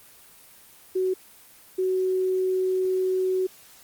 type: tone bursts at uneven times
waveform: sine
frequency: 373.3 Hz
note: F#4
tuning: 15 cents sharp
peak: -21 dBFS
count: 2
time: 0.95-1.14 / 1.78-3.47 s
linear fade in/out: 10 ms
effects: white hiss -51 dBFS RMS until 3.83 s + Opus 24 kbps

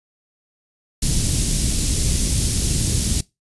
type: band-stop noise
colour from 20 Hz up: pink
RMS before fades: -19 dBFS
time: 1.02-3.21 s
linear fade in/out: 5 ms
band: 200 to 5600 Hz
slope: 12 dB/octave
effects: noise-tail reverb RT60 0.2 s tail -21 dB re dry + resampled to 24000 Hz

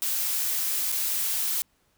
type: noise with dropouts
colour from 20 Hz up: blue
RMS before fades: -27 dBFS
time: 0.02-1.62 s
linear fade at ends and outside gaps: 0 ms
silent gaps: 0.919-0.924 s
effects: pink hiss -68 dBFS RMS until 1.97 s

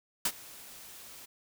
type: noise with ADSR envelope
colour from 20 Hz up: white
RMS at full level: -27 dBFS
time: 0.25-1.26 s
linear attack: 5 ms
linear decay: 57 ms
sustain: -22 dB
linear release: 12 ms
effects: none

